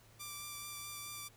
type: tone with vibrato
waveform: 5% pulse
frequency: 1174.7 Hz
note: D6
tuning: in tune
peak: -32 dBFS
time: 0.19-1.29 s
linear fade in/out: 20 ms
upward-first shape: triangle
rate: 4.6 Hz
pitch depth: 15 cents each way
effects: added 111 Hz sine -62 dBFS peak until 1.36 s + pink hiss -64 dBFS RMS until 1.36 s